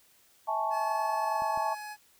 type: chord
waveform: sine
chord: A major seventh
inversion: second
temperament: equal with one note detuned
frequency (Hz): 649.8 / 830.6 / 880 / 1108.7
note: E5 / G#5 / A5 / C#6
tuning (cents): -25 / 0 / 0 / 0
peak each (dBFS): -35 / -34 / -30 / -35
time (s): 0.47-1.75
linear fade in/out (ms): 20
type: tone with pitch glide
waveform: 25% pulse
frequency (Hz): 858 to 842.8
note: A5 to G#5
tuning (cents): -44 to +25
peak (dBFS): -35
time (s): 0.7-1.97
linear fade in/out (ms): 50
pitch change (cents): -31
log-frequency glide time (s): 1.23-1.77
type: clicks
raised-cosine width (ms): 3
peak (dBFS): -35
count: 2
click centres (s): 1.421 / 1.575
effects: white hiss -63 dBFS RMS until 2.19 s